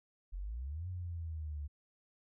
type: exponential two-way sweep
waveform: sine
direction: up then down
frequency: 42.15 to 92.3 to 71.6 Hz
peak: -38 dBFS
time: 0.32-1.68 s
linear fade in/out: 20 ms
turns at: 0.88 s
effects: none